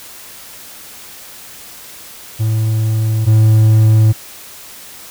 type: tone pair in turn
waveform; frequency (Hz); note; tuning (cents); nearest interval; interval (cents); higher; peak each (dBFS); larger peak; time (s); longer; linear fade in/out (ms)
triangle; 110 / 109.4; A2 / A2; 0 / -9; unison; 9; first; -10 / -4; second; 2.39-3.26 / 3.26-4.13; neither; 20
effects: white hiss -35 dBFS RMS until 5.1 s